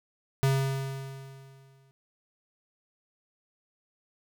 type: tone with exponential decay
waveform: square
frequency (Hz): 135.3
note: C#3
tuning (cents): -42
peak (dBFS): -21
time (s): 0.43-1.91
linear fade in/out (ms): 0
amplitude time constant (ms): 320
effects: none